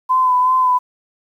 sine tone with vibrato, 1014 Hz, B5, 45 cents sharp, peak -11 dBFS, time 0.09-0.79 s, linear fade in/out 20 ms, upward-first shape sine, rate 2.7 Hz, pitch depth 29 cents each way, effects 8-bit

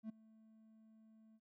triangle tone with ADSR envelope, 220 Hz, A3, in tune, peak -39 dBFS, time 0.03-1.4 s, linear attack 64 ms, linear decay 9 ms, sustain -22 dB, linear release 49 ms, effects none

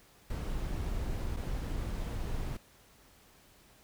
brown noise with dropouts, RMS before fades -35 dBFS, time 0.3-2.57 s, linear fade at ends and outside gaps 5 ms, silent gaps 1.364-1.369 s, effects pink hiss -61 dBFS RMS until 3.83 s

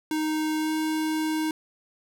square tone with pitch glide, 310.8 to 313.1 Hz, D#4 to D#4, -2 to +11 cents, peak -25 dBFS, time 0.11-1.51 s, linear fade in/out 2 ms, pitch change +13 cents, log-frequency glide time 0.58-0.72 s, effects none

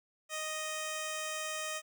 5% pulse tone with notch filter, 622.3 Hz, D#5, in tune, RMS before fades -38 dBFS, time 0.29-1.82 s, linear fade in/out 50 ms, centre 4400 Hz, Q 1.4, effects none

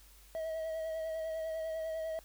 triangle tone with vibrato, 642 Hz, E5, 46 cents flat, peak -33 dBFS, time 0.35-2.19 s, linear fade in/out 0 ms, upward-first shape sine, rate 10 Hz, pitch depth 26 cents each way, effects added 50 Hz sine -58 dBFS peak until 2.24 s + white hiss -61 dBFS RMS until 2.24 s

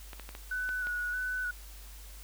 clicks, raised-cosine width 0.3 ms, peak -27 dBFS, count 6, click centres 0.132 / 0.197 / 0.291 / 0.351 / 0.691 / 0.87 s
sine tone with vibrato, 1480 Hz, F#6, in tune, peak -31 dBFS, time 0.51-1.51 s, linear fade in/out 5 ms, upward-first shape square, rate 1.6 Hz, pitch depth 22 cents each way
effects added 50 Hz sine -46 dBFS peak until 2.23 s + white hiss -53 dBFS RMS until 2.23 s

